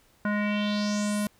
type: tone with low-pass filter sweep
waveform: square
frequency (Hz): 207.7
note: G#3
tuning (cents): 0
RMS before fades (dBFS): -27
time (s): 0.25-1.27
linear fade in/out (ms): 2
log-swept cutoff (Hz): 1500 to 12000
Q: 3.7
effects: pink hiss -62 dBFS RMS until 1.39 s